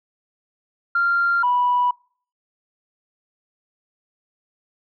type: tone pair in turn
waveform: sine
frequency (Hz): 1389 / 982.2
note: F6 / B5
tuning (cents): -10 / -10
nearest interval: tritone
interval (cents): 600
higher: first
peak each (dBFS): -15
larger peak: neither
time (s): 0.95-1.43 / 1.43-1.91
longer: neither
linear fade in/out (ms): 5
effects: noise-tail reverb RT60 0.5 s tail -26 dB re dry + tanh soft clip ceiling -11 dBFS